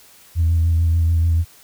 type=tone with vibrato; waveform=sine; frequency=83 Hz; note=E2; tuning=12 cents sharp; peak=-12 dBFS; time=0.35-1.45 s; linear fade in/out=50 ms; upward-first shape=sine; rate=6.8 Hz; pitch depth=28 cents each way; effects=tanh soft clip ceiling -10 dBFS + white hiss -48 dBFS RMS until 1.63 s